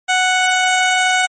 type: tone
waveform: 15% pulse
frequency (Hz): 740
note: F#5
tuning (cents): 0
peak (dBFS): -6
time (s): 0.08-1.27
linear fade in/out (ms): 20
effects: MP3 32 kbps